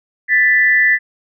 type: tone pair together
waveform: sine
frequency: 1761.8 / 1982 Hz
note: A6 / B6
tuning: +2 / +6 cents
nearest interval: major second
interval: 204 cents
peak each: -12 dBFS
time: 0.28-0.99 s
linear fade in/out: 50 ms
effects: none